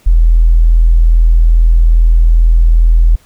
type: tone with tanh clipping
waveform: triangle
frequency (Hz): 41.2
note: E1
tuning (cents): 0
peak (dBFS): -3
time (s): 0.06-3.16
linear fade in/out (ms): 10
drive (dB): 3
effects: pink hiss -48 dBFS RMS until 3.25 s